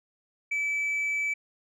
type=tone; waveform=sine; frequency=2305 Hz; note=D7; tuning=33 cents flat; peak=-23 dBFS; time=0.51-1.34 s; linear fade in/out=10 ms; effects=tanh soft clip ceiling -25 dBFS